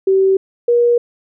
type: tone pair in turn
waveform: sine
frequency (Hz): 384.3 / 477.5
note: G4 / A#4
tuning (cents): -34 / +42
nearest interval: major third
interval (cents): 376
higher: second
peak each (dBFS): -9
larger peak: neither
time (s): 0.07-0.37 / 0.68-0.98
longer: neither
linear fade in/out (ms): 5
effects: none